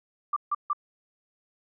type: tone bursts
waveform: sine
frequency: 1178 Hz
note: D6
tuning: 5 cents sharp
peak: -23 dBFS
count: 3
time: 0.33-0.732 s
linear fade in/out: 5 ms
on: 34 ms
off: 150 ms
effects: none